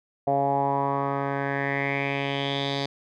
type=tone with low-pass filter sweep; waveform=10% pulse; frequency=139.3 Hz; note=C#3; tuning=9 cents sharp; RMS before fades=-26 dBFS; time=0.27-2.86 s; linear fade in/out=5 ms; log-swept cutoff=680 to 4300 Hz; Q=5.1; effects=none